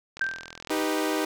click train, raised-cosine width 0.2 ms, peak -21 dBFS, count 29, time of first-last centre 0.17-0.84 s, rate 41.8 Hz
sine tone with exponential decay, 1568 Hz, G6, in tune, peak -21 dBFS, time 0.21-0.6 s, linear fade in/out 2 ms, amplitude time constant 84 ms
sawtooth chord, Eb augmented, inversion none, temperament equal, 311.1 / 392 / 493.9 Hz, Eb4 / G4 / B4, 0 / 0 / 0 cents, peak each -23 / -26 / -28 dBFS, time 0.7-1.25 s, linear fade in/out 5 ms
effects none

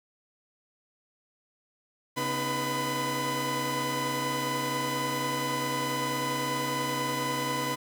sawtooth tone cluster, 137 / 250 / 310.6 / 489.8 / 1004 Hz, C#3 / B3 / D#4 / B4 / B5, -20 / +21 / -3 / -14 / +28 cents, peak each -33 / -34 / -33 / -32 / -27 dBFS, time 2.16-7.76 s, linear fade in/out 20 ms, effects 10-bit

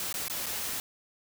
white noise with dropouts, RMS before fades -34 dBFS, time 0-0.8 s, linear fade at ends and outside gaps 1 ms, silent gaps 0.127-0.141 / 0.282-0.298 / 0.46-0.464 s, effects none

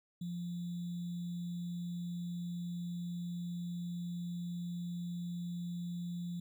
sine tone with sample-and-hold, 174.3 Hz, F3, 3 cents flat, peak -37 dBFS, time 0.21-6.4 s, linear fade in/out 5 ms, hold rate 3675 Hz, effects none

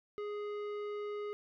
triangle tone with tanh clipping, 415.3 Hz, G#4, in tune, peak -39 dBFS, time 0.18-1.33 s, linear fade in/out 0 ms, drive 17 dB, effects none

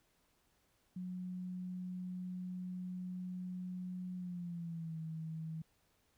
sine tone with pitch glide, 182 to 160.28 Hz, F#3 to E3, -28 to -48 cents, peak -40 dBFS, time 0.96-5.62 s, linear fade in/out 5 ms, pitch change -220 cents, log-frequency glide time 4.16-4.98 s, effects pink hiss -75 dBFS RMS until 6.17 s

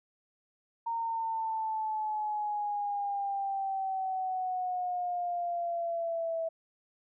sine exponential sweep, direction down, 925 to 653 Hz, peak -30 dBFS, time 0.86-6.49 s, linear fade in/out 10 ms, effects none

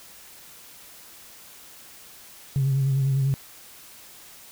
sine tone with vibrato, 135.7 Hz, C#3, 36 cents flat, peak -18 dBFS, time 2.56-3.34 s, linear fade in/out 0 ms, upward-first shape sine, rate 10 Hz, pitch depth 38 cents each way, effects tanh soft clip ceiling -16 dBFS + white hiss -47 dBFS RMS until 4.51 s

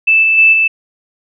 sine tone with level steps, 2637 Hz, E7, in tune, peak -6 / -8 / -4 / -8 dBFS, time 0.07-0.68 s, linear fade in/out 10 ms, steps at 0.22 / 0.37 / 0.52 s, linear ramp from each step 20 ms, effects none

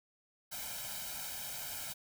white noise with comb filter, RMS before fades -42 dBFS, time 0.51-1.94 s, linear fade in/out 20 ms, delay 1.3 ms, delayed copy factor +0.9, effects none

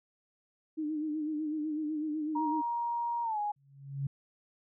sine tone with vibrato, 306.1 Hz, D#4, 28 cents flat, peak -31 dBFS, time 0.77-2.62 s, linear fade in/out 20 ms, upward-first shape sine, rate 8 Hz, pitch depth 54 cents each way
sine tone with pitch glide, 943 to 830.5 Hz, A#5 to G#5, +20 to 0 cents, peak -30 dBFS, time 2.35-3.52 s, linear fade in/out 10 ms, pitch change -220 cents, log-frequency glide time 3.23-3.39 s
sine tone with exponential growth, 138.59 Hz, C#3, in tune, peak -28 dBFS, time 3.56-4.07 s, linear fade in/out 5 ms, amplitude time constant 110 ms
effects none

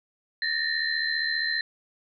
sine tone cluster, 1781 / 1856 / 4091 Hz, A6 / A#6 / C8, +21 / -8 / -40 cents, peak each -29 dBFS, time 0.42-1.61 s, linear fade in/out 2 ms, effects none

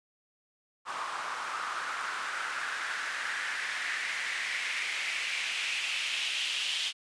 white noise with band-pass filter sweep, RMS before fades -34 dBFS, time 0.85-6.93 s, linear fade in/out 50 ms, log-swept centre 1100 to 3100 Hz, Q 3.3, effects resampled to 22050 Hz

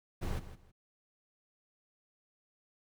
brown noise with echo, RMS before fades -35 dBFS, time 0.21-0.4 s, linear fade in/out 20 ms, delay 160 ms, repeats 2, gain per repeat -13 dB, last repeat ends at 0.72 s, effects none

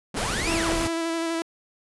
sawtooth linear two-way sweep, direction up then down, 140 to 2800 to 233.9 Hz, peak -26 dBFS, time 0.14-0.74 s, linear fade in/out 5 ms, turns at 0.53 s
pink noise, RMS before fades -28 dBFS, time 0.16-0.88 s, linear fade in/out 10 ms
sawtooth tone with vibrato, 330.7 Hz, E4, 6 cents sharp, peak -21 dBFS, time 0.47-1.42 s, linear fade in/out 0 ms, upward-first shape square, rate 12 Hz, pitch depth 15 cents each way
effects resampled to 24000 Hz

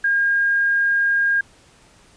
sine tone, 1618 Hz, G#6, 46 cents flat, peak -15 dBFS, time 0.04-1.41 s, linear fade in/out 5 ms, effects pink hiss -52 dBFS RMS until 2.16 s + resampled to 22050 Hz

